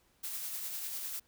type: noise with tremolo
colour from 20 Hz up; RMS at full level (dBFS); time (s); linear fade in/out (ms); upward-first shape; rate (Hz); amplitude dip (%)
blue; -38; 0.23-1.2; 10; triangle; 10; 35
effects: pink hiss -70 dBFS RMS until 1.27 s